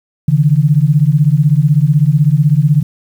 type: beating tone pair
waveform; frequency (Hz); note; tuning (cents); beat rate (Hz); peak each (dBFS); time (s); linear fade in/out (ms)
sine; 140.6 / 156.6; C#3 / D#3; +25 / +11; 16; -10; 0.28-2.83; 5
effects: 7-bit